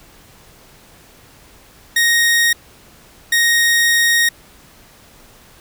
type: tone bursts at uneven times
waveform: sawtooth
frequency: 1867 Hz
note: A#6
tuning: 2 cents sharp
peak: -8 dBFS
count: 2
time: 1.96-2.53 / 3.32-4.29 s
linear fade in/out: 5 ms
effects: pink hiss -46 dBFS RMS until 5.6 s